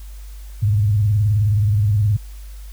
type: tone with vibrato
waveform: sine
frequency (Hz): 103.83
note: G#2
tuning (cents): 0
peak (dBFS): -13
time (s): 0.62-2.17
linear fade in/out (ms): 10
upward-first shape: sine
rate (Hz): 19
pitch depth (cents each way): 130
effects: added 50 Hz sine -32 dBFS peak until 2.72 s + white hiss -49 dBFS RMS until 2.72 s